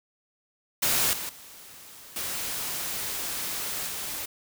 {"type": "noise with level steps", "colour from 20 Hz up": "white", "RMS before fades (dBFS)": [-24, -34, -47, -32, -34], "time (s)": [0.82, 4.26], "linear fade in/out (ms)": 10, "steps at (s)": [1.13, 1.29, 2.16, 3.87], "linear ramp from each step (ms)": 2, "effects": []}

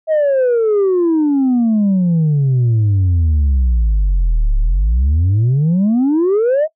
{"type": "exponential two-way sweep", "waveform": "sine", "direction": "down then up", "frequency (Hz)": [645, 34.59, 645], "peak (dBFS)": -8, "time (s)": [0.07, 6.68], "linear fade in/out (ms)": 50, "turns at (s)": 4.56, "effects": ["noise-tail reverb RT60 0.1 s tail -20 dB re dry", "tanh soft clip ceiling -9 dBFS"]}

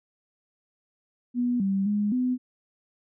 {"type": "tone with pitch steps", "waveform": "sine", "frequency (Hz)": [244.3, 194.9, 207, 251.6], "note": ["B3", "G3", "G#3", "B3"], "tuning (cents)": [-19, -10, -5, 32], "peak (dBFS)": -22, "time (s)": [1.34, 2.38], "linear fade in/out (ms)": 50, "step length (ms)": 260, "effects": []}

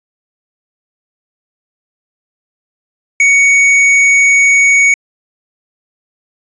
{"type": "tone with hard clipping", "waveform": "sine", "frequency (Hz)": 2234, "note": "C#7", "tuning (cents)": 13, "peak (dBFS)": -7, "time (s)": [3.2, 4.94], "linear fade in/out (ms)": 2, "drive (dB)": 12, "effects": ["resampled to 16000 Hz"]}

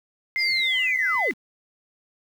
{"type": "tone with pitch glide", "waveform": "sine", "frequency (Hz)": [2093, 2026], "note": ["C7", "B6"], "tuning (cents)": [0, 44], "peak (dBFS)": -21, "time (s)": [0.36, 1.31], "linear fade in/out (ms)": 0, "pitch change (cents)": -56, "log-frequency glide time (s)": [0.62, 0.77]}
{"type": "linear sweep", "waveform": "sine", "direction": "down", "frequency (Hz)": [5130, 155.56], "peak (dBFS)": -23, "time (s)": [0.37, 1.34], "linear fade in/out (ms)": 50}
{"effects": ["tanh soft clip ceiling -13 dBFS", "8-bit"]}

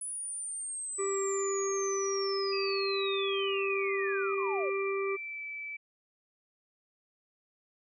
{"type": "linear sweep", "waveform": "sine", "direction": "down", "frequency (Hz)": [9956, 493.9], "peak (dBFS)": -35, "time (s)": [0.01, 4.7], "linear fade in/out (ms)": 5}
{"type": "harmonic tone", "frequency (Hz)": 392, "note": "G4", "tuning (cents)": 0, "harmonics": [1, 3, 5, 6], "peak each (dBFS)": [-30, -38, -48, -50], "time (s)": [0.98, 5.17], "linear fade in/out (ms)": 20}
{"type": "tone with pitch glide", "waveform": "sine", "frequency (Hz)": [2565, 2312], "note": ["E7", "D7"], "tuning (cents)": [-48, -28], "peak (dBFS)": -37, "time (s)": [2.52, 5.77], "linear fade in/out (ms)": 10, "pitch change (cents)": -180, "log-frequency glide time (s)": [2.75, 5.44]}
{"effects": []}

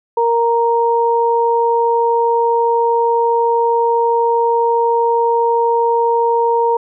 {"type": "tone pair together", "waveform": "sine", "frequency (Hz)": [466.2, 932.4], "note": ["A#4", "A#5"], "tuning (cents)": [0, 0], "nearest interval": "octave", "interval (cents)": 1200, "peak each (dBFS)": -14, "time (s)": [0.17, 6.77], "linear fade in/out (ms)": 5, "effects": []}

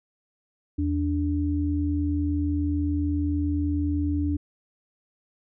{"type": "tone pair together", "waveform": "sine", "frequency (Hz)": [81.8, 291.5], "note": ["E2", "D4"], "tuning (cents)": [-13, -13], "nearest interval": "octave + minor seventh", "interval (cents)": 2200, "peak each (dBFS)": -25, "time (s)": [0.78, 4.37], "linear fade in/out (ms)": 10, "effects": []}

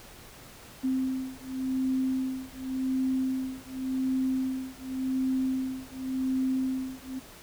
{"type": "beating tone pair", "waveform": "sine", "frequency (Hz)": [260.8, 261.69], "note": ["C4", "C4"], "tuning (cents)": [-5, 0], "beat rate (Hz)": 0.89, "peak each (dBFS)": -30, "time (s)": [0.83, 7.2], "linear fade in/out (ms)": 20, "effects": ["pink hiss -49 dBFS RMS until 7.42 s"]}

